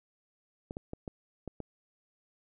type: clicks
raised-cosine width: 2 ms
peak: -25 dBFS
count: 6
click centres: 0.709 / 0.769 / 0.934 / 1.078 / 1.477 / 1.603 s
effects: none